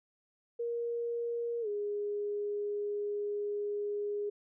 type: tone with pitch glide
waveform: sine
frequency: 470.6 to 412.1 Hz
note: A#4 to G#4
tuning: +16 to -13 cents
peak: -32 dBFS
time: 0.59-4.3 s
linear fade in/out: 10 ms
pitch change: -229 cents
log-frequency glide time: 1.61-1.68 s
effects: none